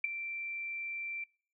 sine tone with ADSR envelope, 2349 Hz, D7, in tune, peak -24 dBFS, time 0.04-1.24 s, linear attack 4 ms, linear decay 11 ms, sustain -13 dB, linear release 4 ms, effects noise-tail reverb RT60 0.5 s tail -24 dB re dry

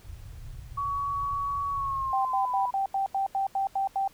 pink low-pass noise, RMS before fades -42 dBFS, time 0.03-2.14 s, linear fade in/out 50 ms, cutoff 130 Hz, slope 48 dB/octave
sine tone with pitch glide, 1126 to 985.9 Hz, C#6 to B5, +27 to -3 cents, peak -27 dBFS, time 0.77-2.71 s, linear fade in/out 10 ms, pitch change -230 cents, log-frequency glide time 1.71-2.59 s
sine tone bursts, 781 Hz, G5, 7 cents flat, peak -24 dBFS, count 10, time 2.13-4.077 s, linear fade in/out 2 ms, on 120 ms, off 83 ms
effects pink hiss -57 dBFS RMS until 4.13 s

